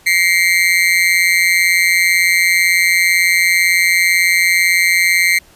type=tone with amplitude modulation; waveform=40% pulse; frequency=2100 Hz; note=C7; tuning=6 cents sharp; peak=-5 dBFS; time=0.06-5.39 s; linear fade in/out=10 ms; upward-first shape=sine; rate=178 Hz; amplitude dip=100%; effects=pink hiss -47 dBFS RMS until 5.55 s + resampled to 32000 Hz